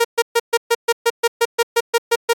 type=tone bursts; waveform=sawtooth; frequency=467 Hz; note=A#4; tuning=3 cents sharp; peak=-8 dBFS; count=14; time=0-2.334 s; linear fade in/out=10 ms; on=46 ms; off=130 ms; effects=AAC 64 kbps